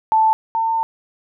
sine tone pair in turn, 880 / 901.6 Hz, A5 / A5, 0 / +42 cents, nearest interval unison, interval 42 cents, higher second, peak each -11 / -16 dBFS, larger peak first, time 0.12-0.33 / 0.55-0.83 s, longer second, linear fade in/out 0 ms, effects none

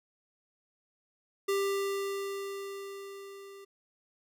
square tone with level ramp, 395.3 Hz, G4, 15 cents sharp, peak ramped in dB -27 to -48 dBFS, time 1.48-3.65 s, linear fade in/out 10 ms, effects none

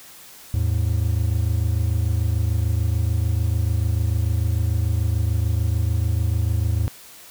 triangle tone pair together, 80.01 / 106.8 Hz, D#2 / G#2, +49 / +49 cents, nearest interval perfect fourth, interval 500 cents, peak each -19 dBFS, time 0.54-6.88 s, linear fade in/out 0 ms, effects white hiss -44 dBFS RMS until 7.3 s

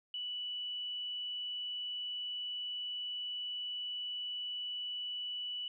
sine tone, 2960 Hz, F#7, in tune, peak -37 dBFS, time 0.14-5.68 s, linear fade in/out 2 ms, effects none

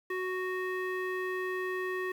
square tone with low-pass filter, 370 Hz, F#4, in tune, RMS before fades -34 dBFS, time 0.1-2.12 s, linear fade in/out 5 ms, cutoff 2000 Hz, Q 3.5, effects 9-bit

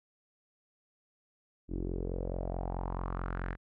sawtooth tone with low-pass filter sweep, 44.61 Hz, F1, 38 cents sharp, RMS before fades -36 dBFS, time 1.68-3.57 s, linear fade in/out 50 ms, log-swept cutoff 310 to 1800 Hz, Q 3.7, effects none

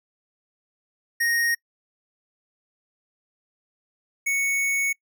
square tone pair in turn, 1864.7 / 2218 Hz, A#6 / C#7, 0 / 0 cents, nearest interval minor third, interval 300 cents, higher second, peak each -21 / -22 dBFS, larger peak first, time 1.2-1.55 / 4.26-4.93 s, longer second, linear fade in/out 10 ms, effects noise-tail reverb RT60 0.1 s tail -26 dB re dry

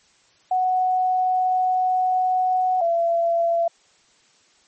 sine tone pair in turn, 740 / 676.8 Hz, F#5 / E5, 0 / +45 cents, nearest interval major second, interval 155 cents, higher first, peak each -17 dBFS, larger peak neither, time 0.51-2.81 / 2.81-3.68 s, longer first, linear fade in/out 5 ms, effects white hiss -58 dBFS RMS until 4.67 s + MP3 32 kbps

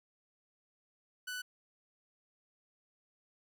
sawtooth tone, 1491 Hz, F#6, 13 cents sharp, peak -35 dBFS, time 1.27-1.42 s, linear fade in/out 10 ms, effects none

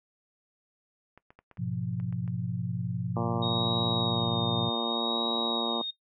clicks, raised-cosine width 0.5 ms, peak -36 dBFS, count 8, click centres 1.176 / 1.305 / 1.39 / 1.513 / 1.572 / 2 / 2.126 / 2.278 s
sine chord, F diminished, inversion first, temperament equal, 103.83 / 123.47 / 174.61 Hz, Ab2 / Cb3 / F3, 0 / 0 / 0 cents, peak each -36 / -33 / -33 dBFS, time 1.58-4.7 s, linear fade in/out 20 ms
harmonic tone, 116.54 Hz, A#2, in tune, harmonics 2 / 3 / 4 / 5 / 6 / 7 / 8 / 9 / 10, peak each -34 / -36 / -37 / -38 / -39 / -39 / -40 / -41 / -41 dBFS, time 3.16-5.82 s, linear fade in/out 5 ms
sine tone with vibrato, 3746 Hz, A#7, 8 cents sharp, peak -30 dBFS, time 3.42-5.91 s, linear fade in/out 10 ms, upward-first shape sine, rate 0.66 Hz, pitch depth 28 cents each way
effects noise-tail reverb RT60 0.1 s tail -18 dB re dry

